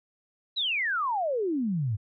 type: exponential sweep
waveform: sine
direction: down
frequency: 4051 to 98 Hz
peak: -25 dBFS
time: 0.56-1.97 s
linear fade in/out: 20 ms
effects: none